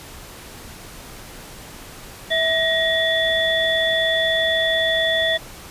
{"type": "tone cluster", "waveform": "sine", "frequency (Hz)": [652, 1890, 3454], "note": ["E5", "A#6", "A7"], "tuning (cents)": [-19, 23, -33], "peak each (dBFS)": -21, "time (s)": [2.3, 5.38], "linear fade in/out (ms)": 20, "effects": ["pink hiss -39 dBFS RMS until 5.7 s", "resampled to 32000 Hz"]}